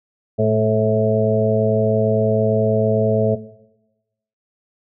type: harmonic tone with a mistuned harmonic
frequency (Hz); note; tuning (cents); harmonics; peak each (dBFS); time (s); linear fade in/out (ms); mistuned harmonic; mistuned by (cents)
108.9; A2; -17; 1 / 2 / 4 / 5 / 6; -20 / -21 / -19 / -21 / -20; 0.38-3.36; 20; 1; +38
effects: noise-tail reverb RT60 1.0 s tail -17 dB re dry